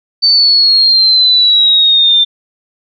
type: exponential sweep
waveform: sine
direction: down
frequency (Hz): 4567 to 3567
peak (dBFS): -5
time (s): 0.22-2.25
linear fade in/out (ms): 20
effects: none